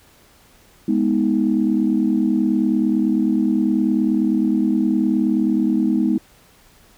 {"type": "chord", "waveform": "sine", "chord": "G# minor", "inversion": "none", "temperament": "equal with one note detuned", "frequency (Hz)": [207.7, 246.9, 316.4], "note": ["G#3", "B3", "D#4"], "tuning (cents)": [0, 0, 29], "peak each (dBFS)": -19, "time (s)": [0.88, 6.18], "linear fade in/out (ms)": 5, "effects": ["tanh soft clip ceiling -6 dBFS", "pink hiss -52 dBFS RMS until 6.97 s"]}